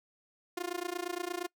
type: tone with amplitude modulation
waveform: sawtooth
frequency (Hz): 353.1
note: F4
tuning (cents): +19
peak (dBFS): -27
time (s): 0.57-1.47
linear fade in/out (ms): 5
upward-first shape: sine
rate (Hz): 28.6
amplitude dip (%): 95
effects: noise-tail reverb RT60 0.1 s tail -22 dB re dry